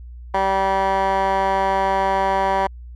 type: tone with band-pass filter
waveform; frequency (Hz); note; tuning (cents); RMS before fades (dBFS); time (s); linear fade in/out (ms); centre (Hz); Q
15% pulse; 193.3; G3; -24; -19; 0.34-2.67; 5; 1000; 2.8
effects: added 60 Hz sine -34 dBFS peak until 2.95 s